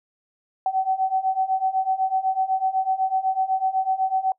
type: beating tone pair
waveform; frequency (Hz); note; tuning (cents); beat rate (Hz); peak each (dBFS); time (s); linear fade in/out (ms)
sine; 756 / 764; F#5 / G5; +37 / -45; 8; -24 / -22; 0.66-4.32; 2
effects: noise-tail reverb RT60 0.1 s tail -25 dB re dry